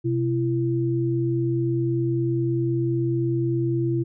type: tone pair together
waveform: sine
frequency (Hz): 127.4 / 337.1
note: C3 / E4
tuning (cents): -46 / +39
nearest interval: octave + perfect fourth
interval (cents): 1685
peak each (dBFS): -23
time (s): 0.04-4.04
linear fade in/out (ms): 20
effects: none